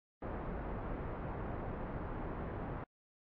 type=low-pass noise; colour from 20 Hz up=pink; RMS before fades=-41 dBFS; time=0.22-2.84 s; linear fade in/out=2 ms; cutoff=1200 Hz; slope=12 dB/octave; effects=low-pass 2000 Hz 12 dB/octave + AAC 48 kbps